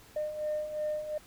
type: beating tone pair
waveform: sine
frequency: 605 / 607.8 Hz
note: D#5 / D#5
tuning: -49 / -41 cents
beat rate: 2.8 Hz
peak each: -37 / -31 dBFS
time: 0.16-1.18 s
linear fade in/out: 5 ms
effects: tanh soft clip ceiling -26 dBFS + pink hiss -56 dBFS RMS until 1.26 s